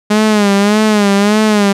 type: tone with vibrato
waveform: sawtooth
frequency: 207.4 Hz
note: G#3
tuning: 2 cents flat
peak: -4 dBFS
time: 0.1-1.73 s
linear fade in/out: 10 ms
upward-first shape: sine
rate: 1.7 Hz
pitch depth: 78 cents each way
effects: low-pass 9000 Hz 12 dB/octave